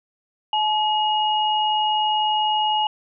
sine tone pair together, 856 / 2882 Hz, A5 / F#7, -48 / -46 cents, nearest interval octave + major sixth, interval 2102 cents, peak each -19 / -23 dBFS, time 0.53-2.87 s, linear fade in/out 2 ms, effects none

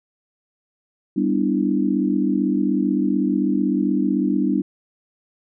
sine chord, E minor seventh, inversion first, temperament equal, 196 / 246.9 / 293.7 / 329.6 Hz, G3 / B3 / D4 / E4, 0 / 0 / 0 / 0 cents, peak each -22 / -23 / -21 / -25 dBFS, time 1.16-4.62 s, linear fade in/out 10 ms, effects none

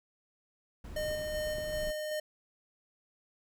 brown noise, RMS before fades -43 dBFS, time 0.84-1.91 s, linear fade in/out 5 ms
square tone with tremolo, 611 Hz, D#5, 32 cents flat, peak -33 dBFS, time 0.96-2.2 s, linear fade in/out 5 ms, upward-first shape square, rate 2.6 Hz, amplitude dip 25%
clicks, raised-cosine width 2 ms, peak -32 dBFS, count 2, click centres 1.115 / 1.584 s
effects none

